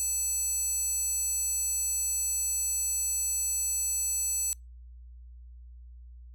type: tone with high-pass filter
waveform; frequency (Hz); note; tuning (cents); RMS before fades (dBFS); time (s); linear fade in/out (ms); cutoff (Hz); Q
square; 870; A5; -20; -30; 0-4.53; 0; 7600; 5.6
effects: noise-tail reverb RT60 0.2 s tail -26 dB re dry + added 60 Hz sine -45 dBFS peak until 6.34 s